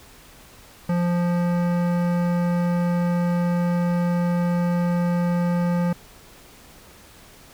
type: tone with hard clipping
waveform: sine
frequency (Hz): 174.61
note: F3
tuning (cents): 0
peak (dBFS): -21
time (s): 0.89-5.93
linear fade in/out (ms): 5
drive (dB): 16
effects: pink hiss -48 dBFS RMS until 7.53 s